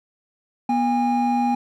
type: tone pair together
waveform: triangle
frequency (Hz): 242.9 / 814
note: B3 / G#5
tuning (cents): -29 / -35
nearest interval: octave + major sixth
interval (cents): 2094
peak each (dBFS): -18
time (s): 0.69-1.55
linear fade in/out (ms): 5
effects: tanh soft clip ceiling -9 dBFS